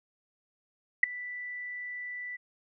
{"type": "tone with ADSR envelope", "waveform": "sine", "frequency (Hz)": 1975.5, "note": "B6", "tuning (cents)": 0, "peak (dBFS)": -13, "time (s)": [1.03, 2.37], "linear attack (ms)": 5, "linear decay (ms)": 7, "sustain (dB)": -23, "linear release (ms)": 17, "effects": []}